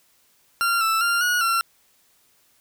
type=tone with pitch steps; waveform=40% pulse; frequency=1381 / 1324 / 1392 / 1452 / 1362 Hz; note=F6 / E6 / F6 / F#6 / F6; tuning=-20 / +7 / -6 / -33 / -44 cents; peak=-18 dBFS; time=0.61-1.61 s; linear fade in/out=0 ms; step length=200 ms; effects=white hiss -61 dBFS RMS until 2.6 s